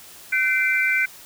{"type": "tone cluster", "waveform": "sine", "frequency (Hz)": [1523, 2070, 2348], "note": ["F#6", "C7", "D7"], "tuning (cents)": [50, -19, -1], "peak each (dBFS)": -22, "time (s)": [0.32, 1.06], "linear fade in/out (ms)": 10, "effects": ["white hiss -44 dBFS RMS until 1.25 s"]}